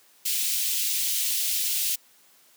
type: high-pass noise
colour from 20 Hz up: white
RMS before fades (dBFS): -26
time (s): 0.25-1.96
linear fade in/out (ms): 10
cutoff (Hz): 2600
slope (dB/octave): 24
effects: white hiss -58 dBFS RMS until 2.56 s + high-pass 200 Hz 12 dB/octave